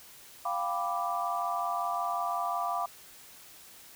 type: chord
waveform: sine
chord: G dominant seventh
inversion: third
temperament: equal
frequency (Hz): 698.5 / 784 / 987.8 / 1174.7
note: F5 / G5 / B5 / D6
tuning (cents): 0 / 0 / 0 / 0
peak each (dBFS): -33 / -37 / -36 / -33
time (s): 0.45-2.86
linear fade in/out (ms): 5
effects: white hiss -52 dBFS RMS until 3.95 s